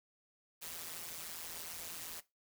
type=noise with amplitude modulation; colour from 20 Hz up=white; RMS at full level=-42 dBFS; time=0.61-2.21 s; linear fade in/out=20 ms; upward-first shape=sine; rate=166 Hz; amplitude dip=85%; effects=noise-tail reverb RT60 0.2 s tail -17 dB re dry